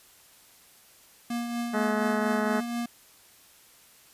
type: tone with tremolo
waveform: square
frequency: 237 Hz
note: A#3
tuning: 29 cents sharp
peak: -28 dBFS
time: 1.3-2.86 s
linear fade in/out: 5 ms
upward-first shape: triangle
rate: 4.2 Hz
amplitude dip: 45%
type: harmonic tone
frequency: 212.6 Hz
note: G#3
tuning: 41 cents sharp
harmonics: 1 / 2 / 3 / 4 / 5 / 6 / 7 / 8 / 9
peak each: -29 / -32 / -32 / -35 / -39 / -36 / -36 / -40 / -41 dBFS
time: 1.73-2.61 s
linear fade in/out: 20 ms
effects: white hiss -56 dBFS RMS until 4.13 s + resampled to 32000 Hz